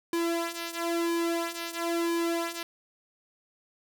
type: tone with flanger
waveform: sawtooth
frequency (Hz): 337.5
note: E4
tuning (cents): +41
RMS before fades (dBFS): -30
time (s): 0.13-2.63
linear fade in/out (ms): 2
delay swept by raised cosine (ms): 1.5 to 3.1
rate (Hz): 1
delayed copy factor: -0.75
effects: none